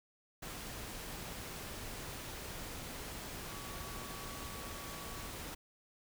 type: tone in noise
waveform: sine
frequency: 1134 Hz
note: C#6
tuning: 39 cents sharp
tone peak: -52 dBFS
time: 3.48-5.29 s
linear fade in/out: 10 ms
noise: pink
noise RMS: -45 dBFS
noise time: 0.42-5.55 s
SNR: -10 dB
effects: none